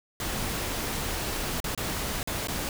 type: noise with dropouts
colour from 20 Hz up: pink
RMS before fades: -31 dBFS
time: 0.2-2.69 s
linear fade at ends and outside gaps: 1 ms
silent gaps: 1.602-1.642 / 1.749-1.776 / 2.23-2.274 / 2.472-2.484 s
effects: none